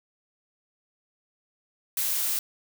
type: noise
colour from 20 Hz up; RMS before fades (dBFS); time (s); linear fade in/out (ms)
blue; -27; 1.97-2.39; 2
effects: none